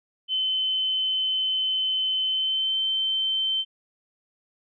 sine tone with pitch glide, 3057 to 3096 Hz, G7 to G7, -44 to -22 cents, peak -22 dBFS, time 0.28-3.65 s, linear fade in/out 50 ms, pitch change +22 cents, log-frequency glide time 2.25-2.8 s, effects none

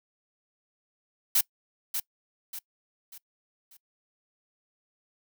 blue noise with echo, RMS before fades -22 dBFS, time 1.35-1.41 s, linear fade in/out 5 ms, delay 590 ms, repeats 4, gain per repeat -8 dB, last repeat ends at 3.77 s, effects noise-tail reverb RT60 0.1 s tail -23 dB re dry

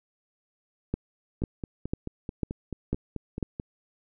two click trains, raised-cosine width 3 ms, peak -14 / -20 dBFS, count 6 / 11, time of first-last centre 0.94-3.428 / 1.42-3.599 s, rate 2.01 / 4.59 Hz, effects none

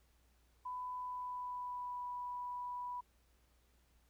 sine tone with pitch glide, 999 to 984.1 Hz, B5 to B5, +20 to -6 cents, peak -40 dBFS, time 0.65-3.01 s, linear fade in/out 10 ms, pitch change -26 cents, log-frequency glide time 0.95-2.06 s, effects added 60 Hz sine -70 dBFS peak until 4.09 s + pink hiss -75 dBFS RMS until 4.09 s

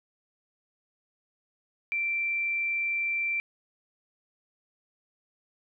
sine tone, 2349 Hz, D7, in tune, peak -26 dBFS, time 1.92-3.4 s, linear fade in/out 0 ms, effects none

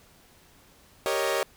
sawtooth chord, Eb dominant seventh, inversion first, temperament equal, 392 / 466.2 / 554.4 / 622.3 Hz, G4 / Bb4 / Db5 / Eb5, 0 / 0 / 0 / 0 cents, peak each -27 / -27 / -25 / -27 dBFS, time 1.06-1.43 s, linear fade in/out 0 ms, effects pink hiss -57 dBFS RMS until 1.56 s

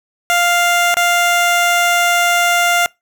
15% pulse tone with dropouts, 698.5 Hz, F5, in tune, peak -5 dBFS, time 0.3-2.86 s, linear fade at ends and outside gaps 0 ms, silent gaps 0.942-0.969 s, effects noise-tail reverb RT60 0.2 s tail -25 dB re dry

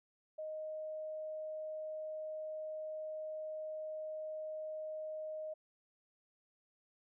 sine tone, 622.3 Hz, D#5, in tune, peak -40 dBFS, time 0.38-5.54 s, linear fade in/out 10 ms, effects none

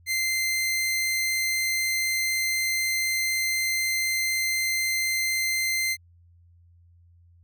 sawtooth tone, 2081 Hz, C7, 10 cents flat, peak -20 dBFS, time 0.06-5.97 s, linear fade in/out 50 ms, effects added 86 Hz sine -53 dBFS peak until 7.43 s

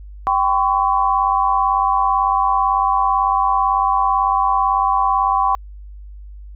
sine tone cluster, 783 / 1021 / 1119 Hz, G5 / C6 / C#6, -2 / -43 / +16 cents, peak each -18 dBFS, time 0.27-5.55 s, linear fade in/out 0 ms, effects added 50 Hz sine -33 dBFS peak until 6.55 s

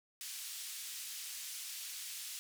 white band-pass noise, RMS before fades -45 dBFS, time 0.21-2.39 s, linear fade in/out 0 ms, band 2600 to 11000 Hz, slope 12 dB/octave, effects none

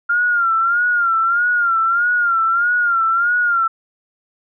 sine tone with vibrato, 1394 Hz, F6, 4 cents flat, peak -13 dBFS, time 0.09-3.68 s, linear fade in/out 10 ms, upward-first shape sine, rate 1.6 Hz, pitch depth 80 cents each way, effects none

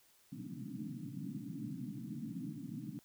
white band-pass noise, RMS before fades -44 dBFS, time 0.32-2.99 s, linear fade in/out 0 ms, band 120 to 300 Hz, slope 96 dB/octave, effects white hiss -68 dBFS RMS until 3.04 s

